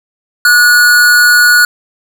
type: tone with amplitude modulation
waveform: square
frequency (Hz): 1456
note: F#6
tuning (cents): -28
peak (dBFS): -3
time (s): 0.45-1.65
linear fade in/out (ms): 2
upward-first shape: sine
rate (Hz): 271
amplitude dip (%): 35
effects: none